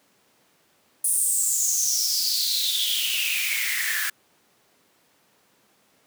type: noise with high-pass filter sweep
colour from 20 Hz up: white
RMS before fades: -24 dBFS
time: 1.04-4.1 s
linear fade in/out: 5 ms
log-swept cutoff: 9800 to 1600 Hz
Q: 7.9
effects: pink hiss -62 dBFS RMS until 6.06 s + high-pass 200 Hz 12 dB/octave